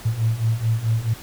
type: beating tone pair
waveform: sine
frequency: 110 / 114.6 Hz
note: A2 / A#2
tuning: 0 / -29 cents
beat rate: 4.6 Hz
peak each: -23 / -20 dBFS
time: 0.05-1.14 s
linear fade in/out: 10 ms
effects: pink hiss -40 dBFS RMS until 1.22 s